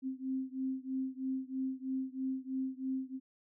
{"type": "beating tone pair", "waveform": "sine", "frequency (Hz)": [261.6, 264.7], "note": ["C4", "C4"], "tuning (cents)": [0, 20], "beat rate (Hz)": 3.1, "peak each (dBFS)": [-37, -38], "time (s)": [0.02, 3.2], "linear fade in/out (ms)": 50, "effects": []}